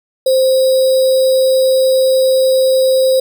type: tone with sample-and-hold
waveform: sine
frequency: 523.3 Hz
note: C5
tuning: in tune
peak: -8 dBFS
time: 0.26-3.2 s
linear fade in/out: 5 ms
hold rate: 4410 Hz
effects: none